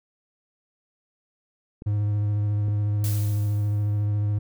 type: clicks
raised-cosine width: 3 ms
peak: -24 dBFS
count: 2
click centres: 1.821 / 2.683 s
type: tone with vibrato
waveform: triangle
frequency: 103.83 Hz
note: G#2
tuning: in tune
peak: -19 dBFS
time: 1.86-4.39 s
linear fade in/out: 10 ms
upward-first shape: sine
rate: 14 Hz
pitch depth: 17 cents each way
type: noise with exponential decay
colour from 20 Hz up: blue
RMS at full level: -32 dBFS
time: 3.04-4.06 s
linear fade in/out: 1 ms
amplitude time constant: 220 ms
effects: none